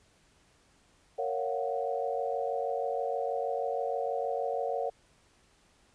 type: chord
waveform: sine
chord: Gb major seventh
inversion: first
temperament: just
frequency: 462.5 / 555 / 693.7 / 740 Hz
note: Bb4 / Db5 / F5 / Gb5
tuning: -14 / +2 / -12 / 0 cents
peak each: -34 / -34 / -37 / -35 dBFS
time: 1.18-4.9 s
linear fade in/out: 10 ms
effects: pink hiss -65 dBFS RMS until 5.94 s + resampled to 22050 Hz